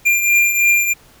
square beating tone pair, 2392 / 2395.1 Hz, D7 / D7, +31 / +33 cents, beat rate 3.1 Hz, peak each -13 / -20 dBFS, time 0.05-0.94 s, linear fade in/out 20 ms, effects pink hiss -48 dBFS RMS until 1.2 s

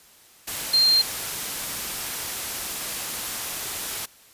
sine tone in noise, 4186 Hz, C8, in tune, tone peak -15 dBFS, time 0.73-1.02 s, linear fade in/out 10 ms, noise white, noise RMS -30 dBFS, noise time 0.47-4.06 s, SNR +12 dB, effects white hiss -53 dBFS RMS until 4.33 s + resampled to 32000 Hz

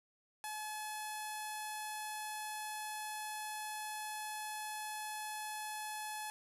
sawtooth tone with low-pass filter, 855 Hz, A5, 50 cents flat, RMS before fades -43 dBFS, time 0.44-6.3 s, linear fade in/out 0 ms, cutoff 11000 Hz, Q 3.2, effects none

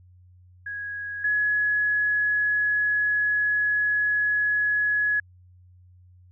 sine tone pair in turn, 1659 / 1687 Hz, G#6 / G#6, -2 / +27 cents, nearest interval unison, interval 29 cents, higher second, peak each -30 / -20 dBFS, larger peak second, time 0.66-1.24 / 1.24-5.2 s, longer second, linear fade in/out 5 ms, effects added 90 Hz sine -50 dBFS peak until 6.31 s

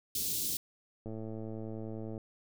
white band-stop noise, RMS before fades -34 dBFS, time 0.15-0.57 s, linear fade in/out 2 ms, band 390 to 3600 Hz, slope 24 dB/octave
click train, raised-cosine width 2 ms, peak -29 dBFS, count 124, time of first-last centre 1.06-2.178 s, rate 110 Hz
effects none

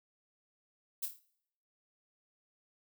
violet noise with echo, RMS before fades -35 dBFS, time 1.02-1.06 s, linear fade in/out 10 ms, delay 27 ms, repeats 5, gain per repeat -6 dB, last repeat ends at 1.195 s, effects noise-tail reverb RT60 0.7 s tail -21 dB re dry

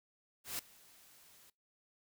white noise with ADSR envelope, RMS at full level -38 dBFS, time 0.44-1.5 s, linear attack 150 ms, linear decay 3 ms, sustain -24 dB, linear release 4 ms, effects noise-tail reverb RT60 0.2 s tail -22 dB re dry

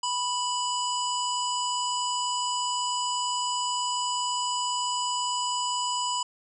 harmonic tone with a mistuned harmonic, 987.8 Hz, B5, in tune, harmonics 1 / 3 / 5 / 7 / 8, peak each -28 / -33 / -35 / -36 / -37 dBFS, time 0.03-6.23 s, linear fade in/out 5 ms, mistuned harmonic 7, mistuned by +33 cents, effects none

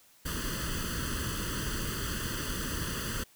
pink noise with comb filter, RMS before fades -34 dBFS, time 0.25-3.24 s, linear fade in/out 10 ms, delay 0.65 ms, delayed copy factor +1, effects white hiss -61 dBFS RMS until 3.35 s

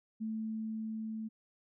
sine tone with level ramp, 220 Hz, A3, in tune, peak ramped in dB -34 to -37 dBFS, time 0.2-1.29 s, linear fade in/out 20 ms, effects none

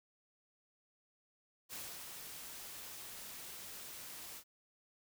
white noise with ADSR envelope, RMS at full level -45 dBFS, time 1.69-4.44 s, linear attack 44 ms, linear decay 250 ms, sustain -4 dB, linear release 70 ms, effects none

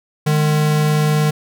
square tone pair together, 151.6 / 207.9 Hz, D#3 / G#3, -45 / +2 cents, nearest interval perfect fourth, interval 547 cents, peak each -14 / -25 dBFS, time 0.26-1.31 s, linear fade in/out 10 ms, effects none

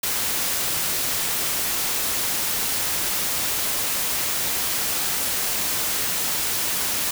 white noise, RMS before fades -24 dBFS, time 0.03-7.11 s, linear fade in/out 5 ms, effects none

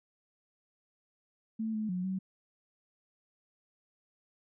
sine tone with pitch steps, 221.4 / 215.8 / 181.4 / 188.9 Hz, A3 / A3 / F#3 / F#3, +11 / -33 / -34 / +36 cents, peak -31 dBFS, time 1.59-2.19 s, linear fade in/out 10 ms, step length 150 ms, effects none

